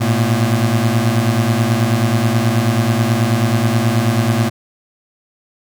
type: beating tone pair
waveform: 25% pulse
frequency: 110 / 119.3 Hz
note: A2 / A#2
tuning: 0 / +41 cents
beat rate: 9.3 Hz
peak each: -12 dBFS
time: 0-4.5 s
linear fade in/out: 20 ms
effects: none